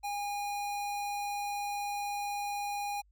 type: tone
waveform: square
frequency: 816 Hz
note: G#5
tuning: 31 cents flat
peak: -34 dBFS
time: 0.03-3.02 s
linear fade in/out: 20 ms
effects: added 50 Hz sine -62 dBFS peak until 3.11 s